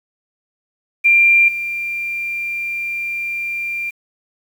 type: tone with level steps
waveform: sine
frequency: 2380 Hz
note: D7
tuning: 22 cents sharp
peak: -8 / -20 dBFS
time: 1.04-3.91 s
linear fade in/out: 20 ms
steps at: 1.48 s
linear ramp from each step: 5 ms
effects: 7-bit